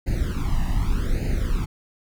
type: noise with flanger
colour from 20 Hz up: brown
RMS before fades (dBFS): -22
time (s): 0.06-1.66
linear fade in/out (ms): 20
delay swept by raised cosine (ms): 0.44 to 1.06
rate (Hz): 0.84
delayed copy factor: +0.95
effects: none